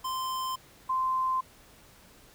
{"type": "tone pair in turn", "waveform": ["square", "sine"], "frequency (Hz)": [1039, 1039], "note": ["C6", "C6"], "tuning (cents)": [-12, -12], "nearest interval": "unison", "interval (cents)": 0, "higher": "neither", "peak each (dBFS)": [-31, -25], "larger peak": "second", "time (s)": [[0.04, 0.56], [0.89, 1.41]], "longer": "neither", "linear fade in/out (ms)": 10, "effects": ["pink hiss -56 dBFS RMS until 2.34 s"]}